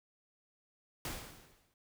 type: noise with exponential decay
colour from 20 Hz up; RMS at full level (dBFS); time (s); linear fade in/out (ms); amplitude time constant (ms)
pink; -38; 1.05-1.74; 2; 150
effects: none